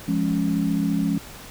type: chord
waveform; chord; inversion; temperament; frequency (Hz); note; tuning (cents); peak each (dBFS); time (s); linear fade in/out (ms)
sine; Db major; first; just; 173.24 / 207.9 / 277.2; F3 / Ab3 / Db4; -14 / +2 / 0; -24; 0.08-1.18; 5
effects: pink hiss -41 dBFS RMS until 1.5 s